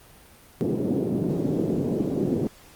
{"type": "band-pass noise", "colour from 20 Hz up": "white", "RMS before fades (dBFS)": -25, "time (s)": [0.61, 2.47], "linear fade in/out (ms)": 0, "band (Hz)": [130, 390], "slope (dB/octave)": 24, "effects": ["pink hiss -51 dBFS RMS until 2.75 s", "Opus 32 kbps"]}